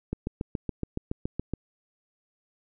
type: click train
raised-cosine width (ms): 3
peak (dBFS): -16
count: 11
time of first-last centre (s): 0.13-1.536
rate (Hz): 7.11
effects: none